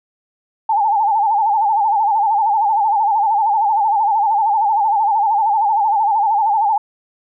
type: tone with vibrato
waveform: sine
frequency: 849 Hz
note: G#5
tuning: 38 cents sharp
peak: -12 dBFS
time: 0.69-6.78 s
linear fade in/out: 5 ms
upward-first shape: sine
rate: 13 Hz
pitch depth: 110 cents each way
effects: none